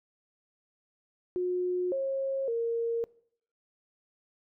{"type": "tone with pitch steps", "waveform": "sine", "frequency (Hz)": [361, 540, 463.4], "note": ["F#4", "C#5", "A#4"], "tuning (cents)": [-43, -45, -10], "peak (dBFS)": -27, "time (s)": [1.36, 3.04], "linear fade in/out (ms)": 0, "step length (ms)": 560, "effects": ["noise-tail reverb RT60 0.6 s tail -22 dB re dry"]}